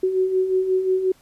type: beating tone pair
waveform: sine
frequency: 370 / 375.6 Hz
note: F#4 / F#4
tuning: 0 / +26 cents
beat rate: 5.6 Hz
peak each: -26 / -18 dBFS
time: 0.03-1.12 s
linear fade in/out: 5 ms
effects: pink hiss -56 dBFS RMS until 1.21 s + resampled to 32000 Hz